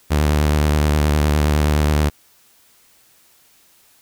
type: tone with vibrato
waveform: sawtooth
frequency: 74.8 Hz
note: D2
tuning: 32 cents sharp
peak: -10 dBFS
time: 0.1-2.1 s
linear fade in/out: 20 ms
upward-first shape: sine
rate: 9.6 Hz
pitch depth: 44 cents each way
effects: white hiss -54 dBFS RMS until 4.01 s